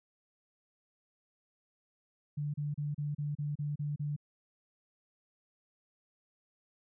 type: tone bursts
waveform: sine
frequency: 146.83 Hz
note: D3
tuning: in tune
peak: -32 dBFS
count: 9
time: 2.37-4.164 s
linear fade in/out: 10 ms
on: 170 ms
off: 33 ms
effects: none